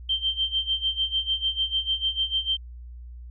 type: tone with tremolo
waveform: sine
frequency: 3136 Hz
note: G7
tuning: in tune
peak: -20 dBFS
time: 0.09-2.57 s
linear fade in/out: 5 ms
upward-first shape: sine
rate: 6.7 Hz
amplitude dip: 85%
effects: added 60 Hz sine -38 dBFS peak until 3.3 s